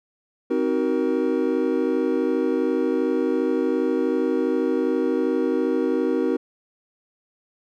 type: chord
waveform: triangle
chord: C half-diminished seventh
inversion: none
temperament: just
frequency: 261.6 / 314 / 376.7 / 470.9 Hz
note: C4 / Eb4 / Gb4 / Bb4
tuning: 0 / +16 / +31 / +18 cents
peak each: -23 dBFS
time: 0.5-6.37 s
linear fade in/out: 10 ms
effects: none